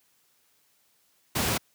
pink noise, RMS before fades -26 dBFS, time 1.35-1.58 s, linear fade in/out 10 ms, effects white hiss -67 dBFS RMS until 1.74 s + high-pass 80 Hz 12 dB/octave

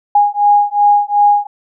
sine beating tone pair, 821 / 823.7 Hz, G#5 / G#5, -20 / -14 cents, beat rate 2.7 Hz, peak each -11 dBFS, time 0.15-1.47 s, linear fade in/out 5 ms, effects none

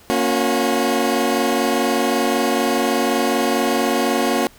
20% pulse chord, F# major, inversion first, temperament equal with one note detuned, 233.1 / 277.2 / 362.2 Hz, A#3 / C#4 / F#4, 0 / 0 / -37 cents, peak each -16 dBFS, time 0.1-4.47 s, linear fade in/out 0 ms, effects pink hiss -48 dBFS RMS until 4.58 s

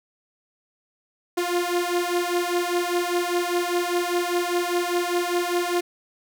sawtooth beating tone pair, 349.2 / 354.2 Hz, F4 / F4, 0 / +24 cents, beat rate 5 Hz, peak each -21 dBFS, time 1.37-5.81 s, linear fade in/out 10 ms, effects none

